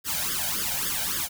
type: noise with flanger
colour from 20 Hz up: white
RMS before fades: -28 dBFS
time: 0.04-1.29 s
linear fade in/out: 50 ms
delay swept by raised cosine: 0.59 to 1.34 ms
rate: 3.6 Hz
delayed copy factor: +1
effects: none